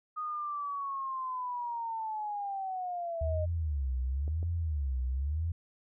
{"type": "linear sweep", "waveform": "sine", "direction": "down", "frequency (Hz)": [1244.5, 610], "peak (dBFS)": -33, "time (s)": [0.16, 3.46], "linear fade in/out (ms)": 20}
{"type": "tone with vibrato", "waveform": "sine", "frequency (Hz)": 73.42, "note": "D2", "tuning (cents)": 0, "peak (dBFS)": -29, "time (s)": [3.21, 5.52], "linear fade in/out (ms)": 5, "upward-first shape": "sine", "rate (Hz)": 0.96, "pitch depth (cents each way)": 260}
{"type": "clicks", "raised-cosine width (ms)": 2, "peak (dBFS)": -33, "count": 2, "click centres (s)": [4.279, 4.429]}
{"effects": []}